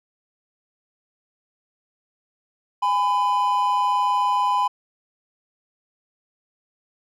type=tone pair together; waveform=triangle; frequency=823 / 1004.1 Hz; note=G#5 / B5; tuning=-16 / +28 cents; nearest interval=minor third; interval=344 cents; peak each=-22 / -17 dBFS; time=2.82-4.68 s; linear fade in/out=10 ms; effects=none